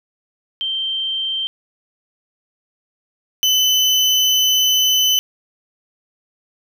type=tone pair in turn; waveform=sine / 35% pulse; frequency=3136 / 3021 Hz; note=G7 / F#7; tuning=0 / +35 cents; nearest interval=minor second; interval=65 cents; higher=first; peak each=-19 / -11 dBFS; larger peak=second; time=0.61-1.47 / 3.43-5.19 s; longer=second; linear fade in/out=0 ms; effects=none